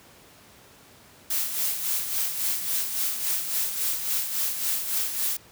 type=noise with tremolo; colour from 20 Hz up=blue; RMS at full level=-25 dBFS; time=1.3-5.37 s; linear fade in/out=5 ms; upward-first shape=sine; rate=3.6 Hz; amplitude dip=55%; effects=pink hiss -52 dBFS RMS until 5.51 s + high-pass 80 Hz 12 dB/octave